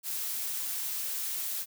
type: noise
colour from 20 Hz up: blue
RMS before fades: -34 dBFS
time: 0.03-1.66 s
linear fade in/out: 50 ms
effects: none

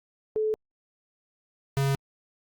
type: tone pair in turn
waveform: sine / square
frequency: 432.8 / 137.51 Hz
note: A4 / C#3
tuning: -29 / -14 cents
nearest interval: octave + minor sixth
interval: 1985 cents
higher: first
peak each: -23 dBFS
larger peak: neither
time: 0.36-0.54 / 1.77-1.95 s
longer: neither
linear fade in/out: 0 ms
effects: Opus 48 kbps

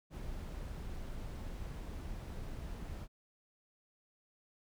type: noise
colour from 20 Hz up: brown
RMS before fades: -43 dBFS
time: 0.1-3.08 s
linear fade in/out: 50 ms
effects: none

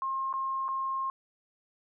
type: tone with dropouts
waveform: sine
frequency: 1068 Hz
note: C6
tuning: 35 cents sharp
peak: -29 dBFS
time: 0.02-1.1 s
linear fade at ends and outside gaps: 1 ms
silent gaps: 0.328-0.338 / 0.682-0.687 s
effects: none

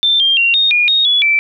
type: tone with pitch steps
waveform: sine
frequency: 3563 / 3192 / 2756 / 3701 / 2435 / 3729 / 3401 / 2329 Hz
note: A7 / G7 / F7 / A#7 / D#7 / A#7 / G#7 / D7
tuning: +21 / +31 / -24 / -13 / -38 / 0 / +40 / -15 cents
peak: -9 dBFS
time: 0.03-1.39 s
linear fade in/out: 0 ms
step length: 170 ms
effects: none

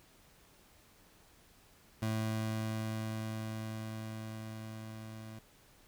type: tone with level ramp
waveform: 25% pulse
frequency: 110 Hz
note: A2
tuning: in tune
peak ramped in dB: -28 to -42 dBFS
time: 2.02-5.39 s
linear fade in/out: 5 ms
effects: pink hiss -63 dBFS RMS until 5.87 s

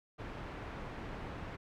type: low-pass noise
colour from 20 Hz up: pink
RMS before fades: -44 dBFS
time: 0.18-1.57 s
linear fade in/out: 20 ms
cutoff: 1900 Hz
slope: 12 dB/octave
effects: none

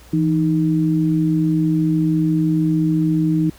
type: tone pair together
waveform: sine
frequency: 164.8 / 311.1 Hz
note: E3 / D#4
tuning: 0 / 0 cents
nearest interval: major seventh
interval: 1100 cents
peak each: -17 dBFS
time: 0.13-3.5 s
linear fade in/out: 5 ms
effects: added 60 Hz sine -45 dBFS peak until 3.58 s + pink hiss -47 dBFS RMS until 3.58 s

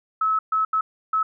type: tone bursts at uneven times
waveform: sine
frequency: 1295 Hz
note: E6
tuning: 31 cents flat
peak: -18 dBFS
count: 4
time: 0.21-0.39 / 0.52-0.65 / 0.73-0.81 / 1.13-1.23 s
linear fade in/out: 5 ms
effects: none

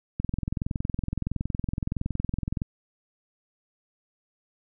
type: click train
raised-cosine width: 5 ms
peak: -15 dBFS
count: 53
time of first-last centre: 0.2-2.619 s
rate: 21.5 Hz
effects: none

